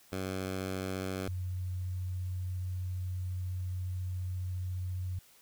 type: tone pair in turn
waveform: 10% pulse / sine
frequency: 94.4 / 91.45 Hz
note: F#2 / F#2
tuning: +35 / -20 cents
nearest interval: minor second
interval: 55 cents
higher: first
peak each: -26 / -33 dBFS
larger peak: first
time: 0.12-1.28 / 1.28-5.19 s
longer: second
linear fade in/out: 5 ms
effects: white hiss -61 dBFS RMS until 5.41 s